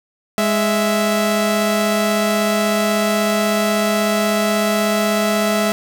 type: tone pair together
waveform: sawtooth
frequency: 207.7 / 659.4 Hz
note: G#3 / E5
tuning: 0 / 0 cents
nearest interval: octave + minor sixth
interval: 2000 cents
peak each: -14 dBFS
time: 0.38-5.72 s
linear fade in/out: 0 ms
effects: none